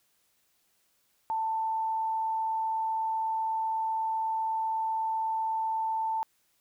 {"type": "tone", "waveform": "sine", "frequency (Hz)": 888, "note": "A5", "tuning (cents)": 16, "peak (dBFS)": -27, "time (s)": [1.3, 6.23], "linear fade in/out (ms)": 0, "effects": ["white hiss -71 dBFS RMS until 6.6 s"]}